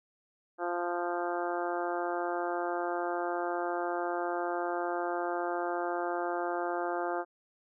harmonic tone, 174.61 Hz, F3, in tune, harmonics 2 / 3 / 4 / 5 / 6 / 7 / 8 / 9, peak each -35 / -38 / -35 / -39 / -45 / -41 / -43 / -44 dBFS, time 0.58-7.25 s, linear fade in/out 50 ms, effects none

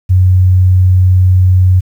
sine tone, 92.2 Hz, F#2, 6 cents flat, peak -4 dBFS, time 0.09-1.81 s, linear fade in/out 20 ms, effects 7-bit

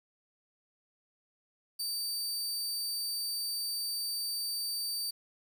sawtooth tone, 4625 Hz, D8, 27 cents flat, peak -30 dBFS, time 1.79-5.11 s, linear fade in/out 10 ms, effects 10-bit

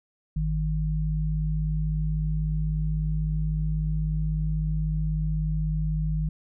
sine tone pair together, 51.8 / 155.56 Hz, G#1 / D#3, -4 / 0 cents, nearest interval octave + perfect fifth, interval 1904 cents, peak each -26 dBFS, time 0.36-6.29 s, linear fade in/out 5 ms, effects none

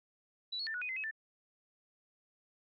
sine tone with pitch steps, 3948 / 4345 / 1781 / 1466 / 2491 / 2057 / 2563 / 1771 Hz, B7 / C#8 / A6 / F#6 / D#7 / C7 / E7 / A6, -1 / -35 / +21 / -16 / +1 / -30 / -49 / +11 cents, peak -36 dBFS, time 0.52-1.112 s, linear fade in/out 10 ms, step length 74 ms, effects none

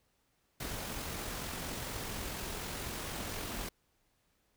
pink noise with amplitude modulation, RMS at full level -39 dBFS, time 0.6-3.69 s, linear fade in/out 5 ms, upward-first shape sine, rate 44.2 Hz, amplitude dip 25%, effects pink hiss -75 dBFS RMS until 4.56 s

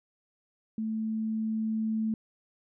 sine tone with level ramp, 220 Hz, A3, in tune, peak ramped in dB -29 to -26 dBFS, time 0.78-2.14 s, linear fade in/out 2 ms, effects none

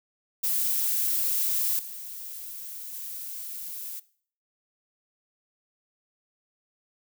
violet noise with level steps, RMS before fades -26 / -39 / -37 dBFS, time 0.43-4 s, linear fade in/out 10 ms, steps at 1.79 / 2.93 s, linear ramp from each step 2 ms, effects noise-tail reverb RT60 0.5 s tail -19 dB re dry

